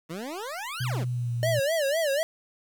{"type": "exponential two-way sweep", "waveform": "20% pulse", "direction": "up then down", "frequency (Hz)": [151.7, 1660, 151.7], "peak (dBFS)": -28, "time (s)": [0.09, 1.05], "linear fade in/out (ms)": 20, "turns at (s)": 0.83}
{"type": "tone with pitch glide", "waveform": "sine", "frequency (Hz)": [125.1, 118.9], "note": ["B2", "A#2"], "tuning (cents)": [23, 35], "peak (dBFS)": -26, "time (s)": [0.8, 1.6], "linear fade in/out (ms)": 10, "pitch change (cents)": -88, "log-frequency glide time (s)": [1, 1.33]}
{"type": "tone with vibrato", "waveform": "square", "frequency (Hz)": 601, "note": "D5", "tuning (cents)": 40, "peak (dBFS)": -24, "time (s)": [1.43, 2.23], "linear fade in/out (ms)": 0, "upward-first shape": "sine", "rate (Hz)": 4, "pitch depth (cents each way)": 180}
{"effects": ["9-bit"]}